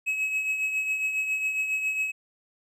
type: tone with tremolo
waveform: triangle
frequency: 2564 Hz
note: E7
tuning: 49 cents flat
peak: -21 dBFS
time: 0.06-2.12 s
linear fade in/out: 20 ms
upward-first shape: triangle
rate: 7.3 Hz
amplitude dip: 55%
effects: none